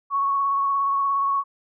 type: tone with vibrato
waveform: sine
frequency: 1108.7 Hz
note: C#6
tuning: in tune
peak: -19 dBFS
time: 0.1-1.44 s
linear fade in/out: 50 ms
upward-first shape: triangle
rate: 17 Hz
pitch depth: 22 cents each way
effects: none